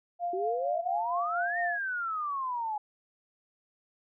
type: tone with tremolo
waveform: sine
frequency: 698.5 Hz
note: F5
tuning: in tune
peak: -28 dBFS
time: 0.19-1.79 s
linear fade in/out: 50 ms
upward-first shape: sine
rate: 4.3 Hz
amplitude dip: 50%
type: exponential two-way sweep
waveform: sine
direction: up then down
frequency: 362.8 to 1864.7 to 830 Hz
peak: -30 dBFS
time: 0.33-2.78 s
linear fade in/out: 5 ms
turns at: 1.59 s
effects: none